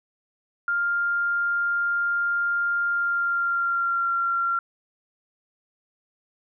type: tone with pitch glide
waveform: sine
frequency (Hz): 1400 to 1375.9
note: F6 to F6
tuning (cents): +4 to -26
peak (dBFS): -21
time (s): 0.68-4.59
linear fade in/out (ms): 2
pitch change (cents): -30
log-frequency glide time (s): 2.9-4.11
effects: none